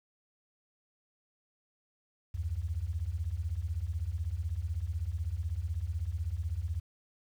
sine beating tone pair, 73.6 / 89.6 Hz, D2 / F2, +4 / +45 cents, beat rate 16 Hz, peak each -35 / -34 dBFS, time 2.34-6.8 s, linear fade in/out 10 ms, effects 10-bit

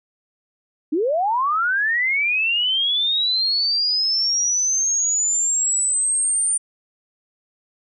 sine linear sweep, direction up, 279.4 to 9100 Hz, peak -17 dBFS, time 0.92-6.58 s, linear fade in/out 10 ms, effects none

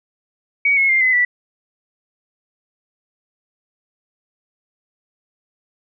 sine tone with pitch steps, 2255 / 2178 / 2104 / 2032 / 1963.1 Hz, C#7 / C#7 / C7 / B6 / B6, +29 / -31 / +9 / +49 / -11 cents, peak -12 dBFS, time 0.65-1.25 s, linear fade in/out 5 ms, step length 120 ms, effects none

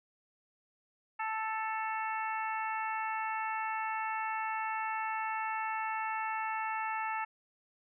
harmonic tone with a mistuned harmonic, 440 Hz, A4, in tune, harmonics 2 / 3 / 4 / 5 / 6, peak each -35 / -39 / -41 / -43 / -45 dBFS, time 1.19-7.25 s, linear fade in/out 10 ms, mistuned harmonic 6, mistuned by +27 cents, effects none

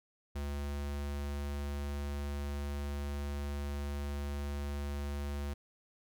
square tone, 71.6 Hz, D2, 43 cents flat, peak -36 dBFS, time 0.35-5.54 s, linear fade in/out 10 ms, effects none

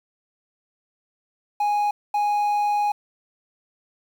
triangle tone pair in turn, 828 / 828 Hz, G#5 / G#5, -5 / -5 cents, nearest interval unison, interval 0 cents, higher neither, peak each -17 dBFS, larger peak neither, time 1.6-1.91 / 2.14-2.92 s, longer second, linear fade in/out 5 ms, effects 8-bit

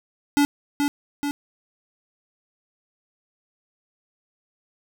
square tone with echo, 287.7 Hz, D4, 36 cents flat, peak -16 dBFS, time 0.37-0.45 s, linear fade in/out 0 ms, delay 430 ms, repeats 2, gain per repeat -4 dB, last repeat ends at 1.31 s, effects none

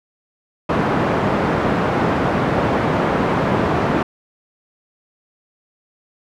pink band-pass noise, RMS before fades -18 dBFS, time 0.69-4.03 s, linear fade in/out 5 ms, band 140 to 1300 Hz, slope 12 dB/octave, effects none

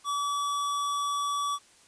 square tone, 1146 Hz, D6, 43 cents flat, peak -28 dBFS, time 0.04-1.59 s, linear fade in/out 50 ms, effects white hiss -58 dBFS RMS until 1.87 s + resampled to 22050 Hz

